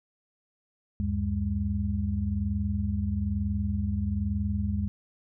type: tone cluster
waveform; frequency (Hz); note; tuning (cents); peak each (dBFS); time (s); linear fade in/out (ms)
sine; 74.4 / 95.5 / 203.9; D2 / G2 / G#3; +23 / -45 / -32; -30; 1-4.88; 0
effects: none